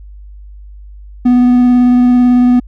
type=tone with vibrato; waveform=triangle; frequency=246.9 Hz; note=B3; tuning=in tune; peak=-3 dBFS; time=1.25-2.6 s; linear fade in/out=10 ms; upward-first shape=square; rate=18 Hz; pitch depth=9 cents each way; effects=added 50 Hz sine -30 dBFS peak until 2.67 s